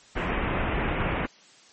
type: low-pass noise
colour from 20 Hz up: pink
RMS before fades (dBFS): -27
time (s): 0.15-1.27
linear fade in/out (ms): 20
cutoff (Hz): 2800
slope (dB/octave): 48
effects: white hiss -54 dBFS RMS until 1.72 s + MP3 32 kbps